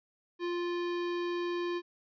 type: tone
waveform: square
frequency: 349.2 Hz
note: F4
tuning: in tune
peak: -32 dBFS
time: 0.39-1.82 s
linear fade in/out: 50 ms
effects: resampled to 11025 Hz